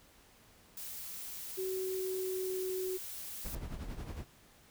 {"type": "noise", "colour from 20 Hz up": "blue", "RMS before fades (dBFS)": -44, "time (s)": [0.77, 3.55], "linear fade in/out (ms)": 2}
{"type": "tone with pitch glide", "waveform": "sine", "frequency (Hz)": [376.2, 372.5], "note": ["F#4", "F#4"], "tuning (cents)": [29, 12], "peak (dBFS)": -34, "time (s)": [1.57, 2.98], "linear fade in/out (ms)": 20, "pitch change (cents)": -17, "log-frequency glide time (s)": [1.67, 2.78]}
{"type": "noise with tremolo", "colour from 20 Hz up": "brown", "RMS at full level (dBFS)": -39, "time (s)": [3.44, 4.25], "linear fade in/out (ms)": 20, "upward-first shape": "sine", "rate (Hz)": 11, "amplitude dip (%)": 60}
{"effects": ["pink hiss -62 dBFS RMS until 4.7 s"]}